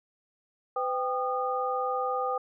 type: tone cluster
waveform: sine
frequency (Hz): 505 / 787 / 1224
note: B4 / G5 / D#6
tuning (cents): +39 / +7 / -29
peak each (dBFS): -31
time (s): 0.76-2.38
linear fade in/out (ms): 5
effects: none